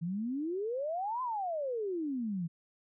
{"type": "exponential two-way sweep", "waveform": "sine", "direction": "up then down", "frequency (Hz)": [160.2, 1041, 160.2], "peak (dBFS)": -32, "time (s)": [0.01, 2.48], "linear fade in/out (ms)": 20, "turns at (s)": 1.22, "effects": []}